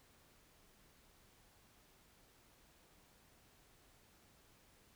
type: silence
effects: pink hiss -68 dBFS RMS until 4.95 s